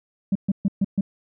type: tone bursts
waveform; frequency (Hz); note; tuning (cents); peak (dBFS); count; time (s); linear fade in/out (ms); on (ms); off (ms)
sine; 196; G3; 0; -15; 5; 0.32-1.01; 5; 34; 130
effects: tanh soft clip ceiling -14 dBFS